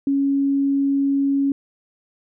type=tone; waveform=sine; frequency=277.2 Hz; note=C#4; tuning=in tune; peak=-16 dBFS; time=0.07-1.52 s; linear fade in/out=2 ms; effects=none